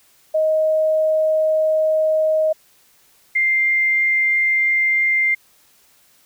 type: tone pair in turn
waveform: sine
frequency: 627 / 2099 Hz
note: D#5 / C7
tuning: +13 / +5 cents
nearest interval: octave + major sixth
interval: 2092 cents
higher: second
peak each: -14 dBFS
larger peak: neither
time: 0.34-2.53 / 3.35-5.35 s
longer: first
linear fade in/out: 10 ms
effects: white hiss -55 dBFS RMS until 6.25 s